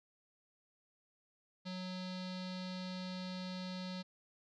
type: tone with low-pass filter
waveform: square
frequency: 184.1 Hz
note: F#3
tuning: 8 cents flat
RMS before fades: -43 dBFS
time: 1.65-4.03 s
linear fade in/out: 20 ms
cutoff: 4300 Hz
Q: 5.2
effects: none